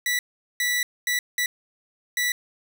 sawtooth tone bursts at uneven times, 1962 Hz, B6, 12 cents flat, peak -18 dBFS, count 5, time 0.06-0.19 / 0.6-0.83 / 1.07-1.19 / 1.38-1.46 / 2.17-2.32 s, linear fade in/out 2 ms, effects none

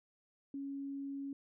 sine tone, 277.2 Hz, C#4, in tune, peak -39 dBFS, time 0.54-1.33 s, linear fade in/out 2 ms, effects none

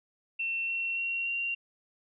sine tone with pitch steps, 2700 / 2720 / 2741 / 2762 Hz, E7 / F7 / F7 / F7, +41 / -46 / -33 / -20 cents, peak -29 dBFS, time 0.39-1.55 s, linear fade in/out 10 ms, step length 290 ms, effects none

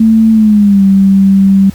sine tone with pitch glide, 222.3 to 194.64 Hz, A3 to G3, +18 to -12 cents, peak -3 dBFS, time 0-1.7 s, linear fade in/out 5 ms, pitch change -230 cents, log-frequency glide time 0.32-0.83 s, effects added 79 Hz sine -30 dBFS peak until 1.74 s + pink hiss -37 dBFS RMS until 1.74 s

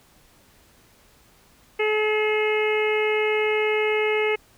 harmonic tone with a mistuned harmonic, 428.2 Hz, A4, 47 cents flat, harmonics 1 / 2 / 3 / 4 / 5 / 6 / 7, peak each -21 / -31 / -35 / -36 / -26 / -31 / -36 dBFS, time 1.79-4.36 s, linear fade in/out 10 ms, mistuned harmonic 7, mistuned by -40 cents, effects pink hiss -56 dBFS RMS until 4.57 s

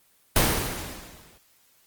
pink noise with exponential decay, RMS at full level -17 dBFS, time 0.36-1.38 s, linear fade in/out 2 ms, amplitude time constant 220 ms, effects white hiss -62 dBFS RMS until 1.86 s + Opus 24 kbps

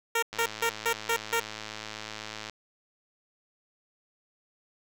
10% pulse tone bursts, 461.6 Hz, A#4, 17 cents flat, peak -16 dBFS, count 6, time 0.15-1.4 s, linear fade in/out 5 ms, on 75 ms, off 160 ms
click train, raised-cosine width 0.2 ms, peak -20 dBFS, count 235, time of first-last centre 0.33-2.497 s, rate 108 Hz
effects none

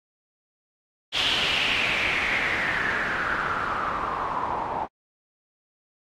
white noise with low-pass filter sweep, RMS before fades -26 dBFS, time 1.12-4.88 s, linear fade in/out 50 ms, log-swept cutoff 3300 to 850 Hz, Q 5, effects AAC 48 kbps

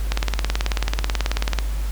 click train, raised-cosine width 0.2 ms, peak -4 dBFS, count 28, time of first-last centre 0.12-1.587 s, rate 18.4 Hz, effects added 50 Hz sine -21 dBFS peak until 1.91 s + pink hiss -39 dBFS RMS until 1.91 s

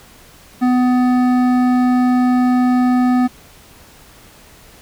sine tone with hard clipping, 250 Hz, B3, 21 cents sharp, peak -13 dBFS, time 0.61-3.28 s, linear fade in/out 20 ms, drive 12 dB, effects pink hiss -44 dBFS RMS until 4.81 s

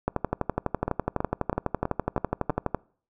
two click trains, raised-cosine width 1 ms, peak -10 / -12 dBFS, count 33 / 6, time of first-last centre 0.08-2.747 / 0.88-2.503 s, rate 12 / 3.08 Hz, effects noise-tail reverb RT60 0.5 s tail -25 dB re dry

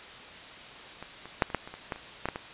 clicks, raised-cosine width 0.5 ms, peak -25 / -28 / -6 / -26 / -12 / -27 / -26 / -16 / -30 / -14 / -15 / -19 dBFS, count 12, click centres 1.026 / 1.256 / 1.422 / 1.502 / 1.547 / 1.675 / 1.74 / 1.922 / 1.96 / 2.256 / 2.287 / 2.359 s, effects white hiss -45 dBFS RMS until 2.53 s + resampled to 8000 Hz

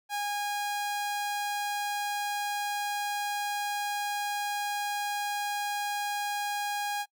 sawtooth tone, 820 Hz, G#5, 22 cents flat, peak -26 dBFS, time 0.09-7.06 s, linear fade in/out 50 ms, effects noise-tail reverb RT60 0.1 s tail -23 dB re dry

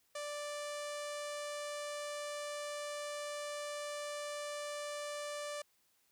sawtooth tone with low-pass filter, 587.3 Hz, D5, in tune, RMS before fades -42 dBFS, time 0.15-5.62 s, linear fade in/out 5 ms, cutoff 8800 Hz, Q 1.6, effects white hiss -74 dBFS RMS until 6.11 s

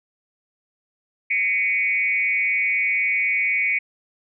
sine tone with frequency modulation, 2238 Hz, C#7, 16 cents sharp, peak -18 dBFS, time 1.3-3.79 s, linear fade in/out 10 ms, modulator 190 Hz, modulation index 0.86, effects none

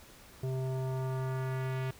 square tone with low-pass filter sweep, 130.81 Hz, C3, in tune, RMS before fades -34 dBFS, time 0.43-1.91 s, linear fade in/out 5 ms, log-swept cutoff 520 to 2700 Hz, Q 1.3, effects pink hiss -55 dBFS RMS until 1.99 s

